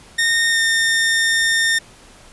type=tone with pitch glide; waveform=sawtooth; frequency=1838 to 1820 Hz; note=A#6 to A#6; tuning=-25 to -42 cents; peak=-11 dBFS; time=0.18-1.79 s; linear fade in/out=10 ms; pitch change=-17 cents; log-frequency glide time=0.5-0.59 s; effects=pink hiss -45 dBFS RMS until 2.32 s + resampled to 24000 Hz